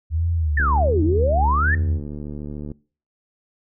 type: tone with vibrato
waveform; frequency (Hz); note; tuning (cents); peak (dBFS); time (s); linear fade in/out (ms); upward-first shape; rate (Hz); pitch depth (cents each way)
sine; 76.8; D#2; -22; -18; 0.1-2.01; 50; sine; 1.3; 170
type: exponential two-way sweep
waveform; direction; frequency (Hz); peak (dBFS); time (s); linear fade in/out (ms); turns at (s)
sine; down then up; 1864 to 297.6 to 1864; -18; 0.57-1.75; 5; 1.03
type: click train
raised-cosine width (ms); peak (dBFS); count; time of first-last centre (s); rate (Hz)
3; -20; 157; 0.6-2.717; 73.7
effects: noise-tail reverb RT60 0.4 s tail -22 dB re dry